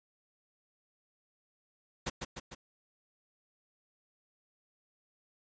pink noise with echo, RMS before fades -34 dBFS, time 2.06-2.1 s, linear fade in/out 10 ms, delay 150 ms, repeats 3, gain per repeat -4 dB, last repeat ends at 2.55 s, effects resampled to 16000 Hz

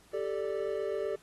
triangle chord, G suspended second, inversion none, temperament equal, 392 / 440 / 587.3 Hz, G4 / A4 / D5, 0 / 0 / 0 cents, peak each -33 / -33 / -34 dBFS, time 0.13-1.16 s, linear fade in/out 10 ms, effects pink hiss -61 dBFS RMS until 1.22 s + AAC 32 kbps

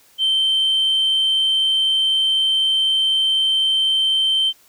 sine tone, 3112 Hz, G7, 13 cents flat, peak -13 dBFS, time 0.18-4.53 s, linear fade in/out 50 ms, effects tanh soft clip ceiling -12 dBFS + white hiss -53 dBFS RMS until 4.68 s

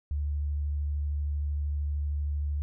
sine tone with vibrato, 73 Hz, D2, 10 cents flat, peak -27 dBFS, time 0.11-2.62 s, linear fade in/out 0 ms, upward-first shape triangle, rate 13 Hz, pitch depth 17 cents each way, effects none

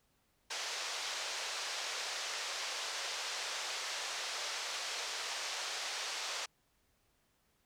white band-pass noise, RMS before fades -40 dBFS, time 0.5-6.46 s, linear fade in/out 10 ms, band 480 to 6200 Hz, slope 24 dB/octave, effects pink hiss -75 dBFS RMS until 7.65 s

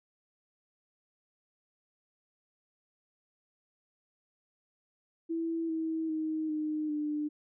sine tone with pitch steps, 329.6 / 321.7 / 314 / 306.5 / 299.1 Hz, E4 / E4 / D#4 / D#4 / D4, 0 / -42 / +16 / -26 / +32 cents, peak -30 dBFS, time 5.29-7.29 s, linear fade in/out 20 ms, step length 400 ms, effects none

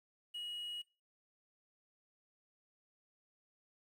triangle tone with quantisation, 2900 Hz, F#7, 35 cents flat, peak -40 dBFS, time 0.34-0.82 s, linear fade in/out 10 ms, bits 11, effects noise-tail reverb RT60 0.3 s tail -22 dB re dry

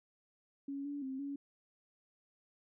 sine tone with pitch steps, 278.3 / 286.6 / 264.7 / 281.1 Hz, C#4 / D4 / C4 / C#4, +7 / -42 / +20 / +24 cents, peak -38 dBFS, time 0.68-1.36 s, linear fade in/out 5 ms, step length 170 ms, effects none

